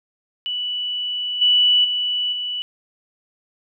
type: tone with level steps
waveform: sine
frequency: 2960 Hz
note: F#7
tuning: in tune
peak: -22 / -12 / -19 / -23 dBFS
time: 0.46-2.62 s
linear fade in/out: 0 ms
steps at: 1.41 / 1.84 / 2.32 s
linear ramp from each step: 10 ms
effects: none